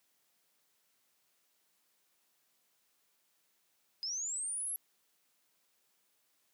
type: linear sweep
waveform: sine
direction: up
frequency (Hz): 4972 to 11380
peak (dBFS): -35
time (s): 4.03-4.76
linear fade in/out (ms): 0
effects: white hiss -75 dBFS RMS until 6.53 s + high-pass 150 Hz 12 dB/octave